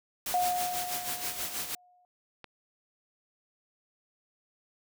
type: noise with tremolo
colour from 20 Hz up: white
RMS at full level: -33 dBFS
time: 0.26-1.75 s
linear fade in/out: 2 ms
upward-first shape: sine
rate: 6.2 Hz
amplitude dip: 60%
type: tone with exponential decay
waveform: sine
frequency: 720 Hz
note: F#5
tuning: 47 cents flat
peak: -23 dBFS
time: 0.34-2.05 s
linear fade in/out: 1 ms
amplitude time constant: 370 ms
type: click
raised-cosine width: 0.3 ms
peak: -28 dBFS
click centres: 2.443 s
effects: none